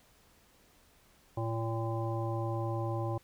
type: harmonic tone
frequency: 113.7 Hz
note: A#2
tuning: 43 cents flat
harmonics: 1 / 3 / 5 / 7 / 9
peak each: -33 / -38 / -40 / -41 / -43 dBFS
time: 1.37-3.18 s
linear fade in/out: 5 ms
effects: pink hiss -64 dBFS RMS until 3.23 s